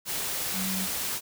sine tone in noise, 189.2 Hz, F#3, 39 cents sharp, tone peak -31 dBFS, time 0.53-0.88 s, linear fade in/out 50 ms, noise white, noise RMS -31 dBFS, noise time 0.05-1.21 s, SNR -3 dB, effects none

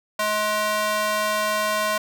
square tone with high-pass filter, 211.7 Hz, G#3, 33 cents sharp, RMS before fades -23 dBFS, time 0.19-1.98 s, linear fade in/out 5 ms, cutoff 830 Hz, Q 1.4, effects none

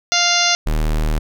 harmonic tone, 698.5 Hz, F5, in tune, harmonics 1 / 2 / 3 / 4 / 5 / 6 / 7 / 8 / 9, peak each -22 / -22 / -22 / -22 / -22 / -22 / -22 / -22 / -22 dBFS, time 0.12-0.55 s, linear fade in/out 0 ms
square tone, 38.58 Hz, D#1, 14 cents flat, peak -16 dBFS, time 0.66-1.19 s, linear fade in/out 10 ms
effects none

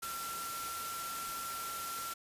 sine tone in noise, 1360 Hz, F6, 46 cents flat, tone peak -40 dBFS, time 0.02-2.14 s, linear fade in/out 10 ms, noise white, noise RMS -42 dBFS, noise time 0.02-2.14 s, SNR -1 dB, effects resampled to 32000 Hz

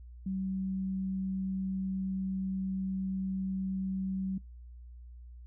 sine tone, 190.3 Hz, F#3, 49 cents sharp, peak -31 dBFS, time 0.26-4.38 s, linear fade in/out 5 ms, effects noise-tail reverb RT60 0.2 s tail -25 dB re dry + added 60 Hz sine -46 dBFS peak until 5.46 s

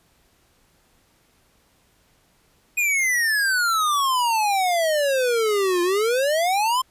square exponential two-way sweep, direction down then up, 2489 to 345.1 to 1061 Hz, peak -19 dBFS, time 2.77-6.82 s, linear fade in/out 10 ms, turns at 5.82 s, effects pink hiss -61 dBFS RMS until 6.9 s + resampled to 32000 Hz

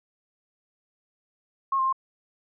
sine tone with pitch steps, 1082 / 1055 / 1061 Hz, C#6 / C6 / C6, -42 / +14 / +24 cents, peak -21 dBFS, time 1.72-1.927 s, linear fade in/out 5 ms, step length 69 ms, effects none

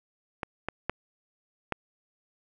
clicks, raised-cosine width 0.5 ms, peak -16 / -15 / -12 / -13 dBFS, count 4, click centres 0.432 / 0.686 / 0.896 / 1.723 s, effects none

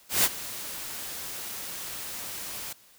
white noise with ADSR envelope, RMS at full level -20 dBFS, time 0.09-2.73 s, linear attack 150 ms, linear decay 43 ms, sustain -17 dB, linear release 4 ms, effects white hiss -57 dBFS RMS until 2.98 s

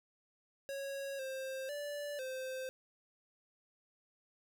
square tone with pitch steps, 551 / 529 / 582 / 520 Hz, C#5 / C5 / D5 / C5, -11 / +19 / -16 / -11 cents, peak -40 dBFS, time 0.69-2.69 s, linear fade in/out 0 ms, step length 500 ms, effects none

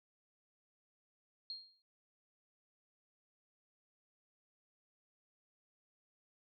sine tone with exponential decay, 4231 Hz, C8, 19 cents sharp, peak -39 dBFS, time 1.5-1.82 s, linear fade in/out 1 ms, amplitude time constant 69 ms, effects none

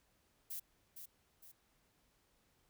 violet noise with echo, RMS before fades -44 dBFS, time 0.5-0.6 s, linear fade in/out 10 ms, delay 460 ms, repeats 2, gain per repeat -7 dB, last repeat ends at 1.52 s, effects pink hiss -75 dBFS RMS until 2.69 s

